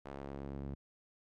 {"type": "tone with band-pass filter sweep", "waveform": "sawtooth", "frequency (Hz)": 69.3, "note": "C#2", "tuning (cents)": 0, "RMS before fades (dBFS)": -44, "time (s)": [0.05, 0.75], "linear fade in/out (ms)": 10, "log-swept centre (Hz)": [740, 180], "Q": 0.71, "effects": []}